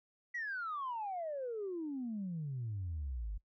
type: exponential sweep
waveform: sine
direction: down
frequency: 1975.5 to 47.23 Hz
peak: -36 dBFS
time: 0.34-3.38 s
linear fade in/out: 10 ms
effects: noise-tail reverb RT60 0.1 s tail -22 dB re dry + tanh soft clip ceiling -33 dBFS